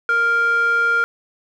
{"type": "tone with band-pass filter", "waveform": "square", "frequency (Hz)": 466.2, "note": "A#4", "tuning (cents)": 0, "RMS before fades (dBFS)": -17, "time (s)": [0.09, 1.04], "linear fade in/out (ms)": 0, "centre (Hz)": 1500, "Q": 7.5, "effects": []}